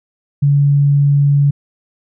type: tone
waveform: sine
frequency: 142.4 Hz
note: C#3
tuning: 47 cents sharp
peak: -8 dBFS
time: 0.42-1.51 s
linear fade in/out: 10 ms
effects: none